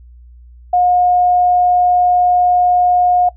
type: tone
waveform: sine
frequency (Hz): 718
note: F5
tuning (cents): +48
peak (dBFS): -9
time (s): 0.73-3.29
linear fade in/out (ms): 5
effects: noise-tail reverb RT60 0.1 s tail -18 dB re dry + added 60 Hz sine -37 dBFS peak until 3.36 s